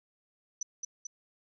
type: tone with echo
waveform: sine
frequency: 5980 Hz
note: F#8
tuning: 17 cents sharp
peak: -31 dBFS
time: 0.61-0.63 s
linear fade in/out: 5 ms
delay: 220 ms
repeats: 2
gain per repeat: -3 dB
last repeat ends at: 1.07 s
effects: none